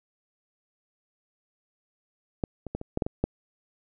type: clicks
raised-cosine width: 2 ms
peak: -13 / -22 / -17 / -23 / -13 / -11 / -16 / -10 dBFS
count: 8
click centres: 2.438 / 2.667 / 2.75 / 2.814 / 2.974 / 3.022 / 3.065 / 3.24 s
effects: none